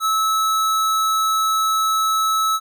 square tone, 1300 Hz, E6, 24 cents flat, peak -17 dBFS, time 0-2.6 s, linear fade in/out 50 ms, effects none

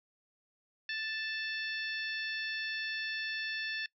harmonic tone with a mistuned harmonic, 880 Hz, A5, in tune, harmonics 2 / 3 / 4 / 5 / 6, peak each -37 / -41 / -43 / -45 / -47 dBFS, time 0.89-3.86 s, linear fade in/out 2 ms, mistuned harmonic 6, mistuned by +29 cents, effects noise-tail reverb RT60 0.1 s tail -22 dB re dry

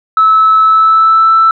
sine tone with pitch glide, 1302 to 1325.5 Hz, E6 to E6, -22 to +9 cents, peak -3 dBFS, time 0.17-1.51 s, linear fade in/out 2 ms, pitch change +31 cents, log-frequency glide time 0.62-1.34 s, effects tanh soft clip ceiling 0 dBFS

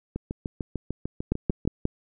two click trains, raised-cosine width 3 ms, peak -10 / -17 dBFS, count 4 / 11, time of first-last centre 1.32-1.854 / 0.16-1.653 s, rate 5.62 / 6.7 Hz, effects none

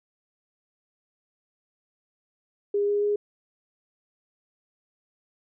sine tone with pitch steps, 407.2 / 410.3 / 413.4 Hz, G#4 / G#4 / G#4, -34 / -21 / -8 cents, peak -21 dBFS, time 2.74-3.16 s, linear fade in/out 5 ms, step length 140 ms, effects none

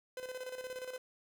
45% pulse tone with tremolo, 509 Hz, C5, 48 cents flat, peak -39 dBFS, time 0.17-0.98 s, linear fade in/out 2 ms, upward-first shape square, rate 17 Hz, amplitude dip 60%, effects none

